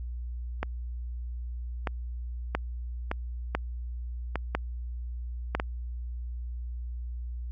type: two click trains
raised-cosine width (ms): 0.5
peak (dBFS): -11 / -14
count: 4 / 5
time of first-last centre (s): 2.55-5.55 / 0.63-5.599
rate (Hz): 1 / 0.805
effects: added 60 Hz sine -33 dBFS peak until 7.51 s